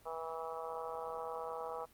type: harmonic tone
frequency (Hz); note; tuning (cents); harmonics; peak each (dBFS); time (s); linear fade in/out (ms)
162.7; E3; -22; 3 / 4 / 5 / 6 / 7 / 8; -43 / -47 / -45 / -47 / -47 / -49; 0.05-1.86; 20
effects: pink hiss -64 dBFS RMS until 1.93 s + Opus 32 kbps